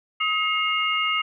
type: tone cluster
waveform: sine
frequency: 1266 / 2158 / 2824 Hz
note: D#6 / C#7 / F7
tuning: +30 / -47 / +19 cents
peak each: -25 dBFS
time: 0.2-1.22 s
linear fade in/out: 10 ms
effects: none